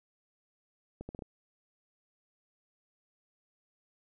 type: accelerating click train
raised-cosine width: 2 ms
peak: -28 dBFS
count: 5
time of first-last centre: 1.01-1.222 s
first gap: 80 ms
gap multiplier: 0.73
effects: none